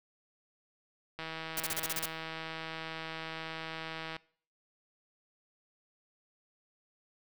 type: click train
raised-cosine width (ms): 0.3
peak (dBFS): -24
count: 480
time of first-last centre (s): 1.19-4.165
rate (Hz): 161
type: noise bursts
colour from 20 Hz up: white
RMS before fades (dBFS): -34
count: 8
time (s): 1.57-2.057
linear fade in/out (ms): 2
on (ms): 32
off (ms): 33
effects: noise-tail reverb RT60 0.5 s tail -22 dB re dry